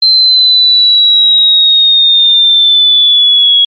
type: linear sweep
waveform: sine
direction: down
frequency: 4117 to 3322 Hz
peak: -3 dBFS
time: 0.02-3.65 s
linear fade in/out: 5 ms
effects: MP3 32 kbps